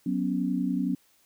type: chord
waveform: sine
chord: F# suspended fourth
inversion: none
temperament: just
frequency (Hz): 185 / 246.7 / 277.5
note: F#3 / B3 / C#4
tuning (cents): 0 / -2 / +2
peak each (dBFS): -29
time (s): 0.06-0.95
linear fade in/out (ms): 5
effects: white hiss -64 dBFS RMS until 1.25 s